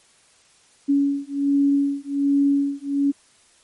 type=beating tone pair; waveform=sine; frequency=280.4 / 281.7 Hz; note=C#4 / C#4; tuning=+20 / +28 cents; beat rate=1.3 Hz; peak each=-20 dBFS; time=0.88-3.12 s; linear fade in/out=20 ms; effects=white hiss -56 dBFS RMS until 3.63 s + MP3 48 kbps